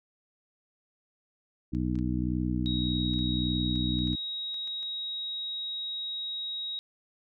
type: harmonic tone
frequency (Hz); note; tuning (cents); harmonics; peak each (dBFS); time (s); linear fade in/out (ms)
61.74; B1; 0; 1 / 2 / 3 / 4 / 5; -33 / -33 / -33 / -33 / -33; 1.72-4.16; 20
type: clicks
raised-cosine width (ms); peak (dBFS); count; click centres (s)
0.2; -35; 12; 1.749 / 1.955 / 1.989 / 3.137 / 3.19 / 3.757 / 3.988 / 4.074 / 4.131 / 4.543 / 4.675 / 4.829
type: tone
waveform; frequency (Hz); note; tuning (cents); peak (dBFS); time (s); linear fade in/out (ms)
sine; 3800; A#7; +33; -32; 2.66-6.79; 0
effects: none